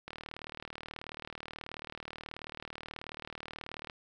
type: click train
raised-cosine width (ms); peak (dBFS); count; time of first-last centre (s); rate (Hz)
0.3; -25; 148; 0.08-3.898; 38.5
effects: none